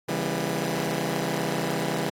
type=chord; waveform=15% pulse; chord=C# diminished seventh; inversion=none; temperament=just; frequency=138.59 / 166.31 / 199.57 / 239.5 Hz; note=C#3 / E3 / G3 / Bb3; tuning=0 / +16 / +31 / +47 cents; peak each=-26 / -23 / -25 / -28 dBFS; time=0.08-2.1 s; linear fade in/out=10 ms; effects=AAC 48 kbps